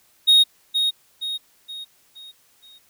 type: tone with echo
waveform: triangle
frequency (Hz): 3739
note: A#7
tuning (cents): +4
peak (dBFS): -9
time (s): 0.27-0.44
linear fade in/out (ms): 20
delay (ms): 470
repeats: 5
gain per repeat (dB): -7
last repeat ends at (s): 2.79
effects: white hiss -59 dBFS RMS until 2.89 s